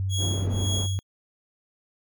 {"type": "tone with pitch glide", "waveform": "sine", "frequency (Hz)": [95.8, 96.69], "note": ["G2", "G2"], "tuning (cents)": [-39, -23], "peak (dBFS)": -24, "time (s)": [0, 0.99], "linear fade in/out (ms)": 0, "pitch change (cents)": 16, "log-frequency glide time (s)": [0.21, 0.85]}
{"type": "tone with tremolo", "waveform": "25% pulse", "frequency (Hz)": 3322, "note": "G#7", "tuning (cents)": 0, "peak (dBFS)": -23, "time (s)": [0.09, 1.03], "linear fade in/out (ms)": 50, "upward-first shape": "triangle", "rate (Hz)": 1.9, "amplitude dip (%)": 100}
{"type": "low-pass noise", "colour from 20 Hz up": "white", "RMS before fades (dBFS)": -33, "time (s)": [0.17, 0.88], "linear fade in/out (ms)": 50, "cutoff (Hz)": 330, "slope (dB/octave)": 12}
{"effects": []}